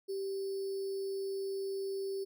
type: tone with sample-and-hold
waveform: sine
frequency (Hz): 390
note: G4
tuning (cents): -9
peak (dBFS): -34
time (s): 0.08-2.25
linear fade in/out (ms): 20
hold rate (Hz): 4900
effects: none